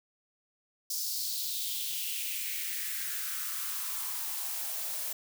blue noise with high-pass filter sweep, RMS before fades -35 dBFS, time 0.9-5.13 s, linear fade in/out 5 ms, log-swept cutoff 5300 to 550 Hz, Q 3.4, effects none

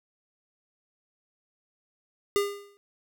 square tone with exponential decay, 404.6 Hz, G#4, 45 cents flat, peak -20 dBFS, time 2.36-2.77 s, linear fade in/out 0 ms, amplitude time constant 87 ms, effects none

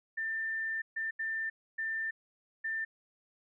sine tone bursts at uneven times, 1789 Hz, A6, 28 cents sharp, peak -32 dBFS, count 5, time 0.17-0.82 / 0.96-1.11 / 1.19-1.5 / 1.78-2.11 / 2.64-2.85 s, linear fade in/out 10 ms, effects none

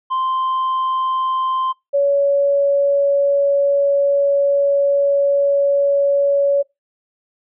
triangle / sine tone pair in turn, 1043 / 562.8 Hz, C6 / C#5, -6 / +26 cents, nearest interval major seventh, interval 1068 cents, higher first, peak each -15 / -12 dBFS, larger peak second, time 0.1-1.73 / 1.93-6.63 s, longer second, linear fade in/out 20 ms, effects noise-tail reverb RT60 0.2 s tail -24 dB re dry + resampled to 8000 Hz

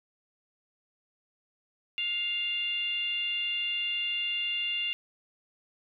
sine tone with frequency modulation, 2794 Hz, F7, in tune, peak -28 dBFS, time 1.98-4.93 s, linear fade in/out 0 ms, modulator 682 Hz, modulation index 0.6, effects none

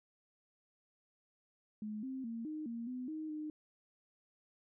sine tone with pitch steps, 212.9 / 263.1 / 229.4 / 308 / 232.5 / 252.3 / 312.2 / 305.5 Hz, G#3 / C4 / A#3 / D#4 / A#3 / B3 / D#4 / D#4, +43 / +10 / -28 / -17 / -4 / +37 / +6 / -32 cents, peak -39 dBFS, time 1.82-3.5 s, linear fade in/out 2 ms, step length 210 ms, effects none

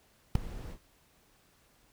brown noise with ADSR envelope, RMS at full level -19 dBFS, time 0.35-0.79 s, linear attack 4 ms, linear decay 4 ms, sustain -22 dB, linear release 85 ms, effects pink hiss -66 dBFS RMS until 1.92 s

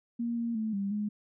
sine tone with pitch steps, 235 / 233.1 / 218.9 / 198.4 / 209 Hz, A#3 / A#3 / A3 / G3 / G#3, +14 / 0 / -9 / +21 / +11 cents, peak -29 dBFS, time 0.19-1.09 s, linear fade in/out 10 ms, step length 180 ms, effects none

